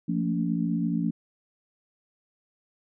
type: tone cluster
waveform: sine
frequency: 173 / 218.7 / 227.8 / 284.7 Hz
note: F3 / A3 / A#3 / C#4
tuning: -16 / -10 / -40 / +46 cents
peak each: -27 / -36 / -29 / -30 dBFS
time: 0.08-1.11 s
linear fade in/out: 10 ms
effects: none